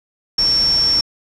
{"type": "tone in noise", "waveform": "sine", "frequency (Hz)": 5460, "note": "F8", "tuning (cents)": -40, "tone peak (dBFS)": -12, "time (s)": [0.38, 1.01], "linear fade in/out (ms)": 5, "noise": "pink", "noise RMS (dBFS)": -29, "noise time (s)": [0.38, 1.01], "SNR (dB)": 14, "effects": ["low-pass 9000 Hz 12 dB/octave"]}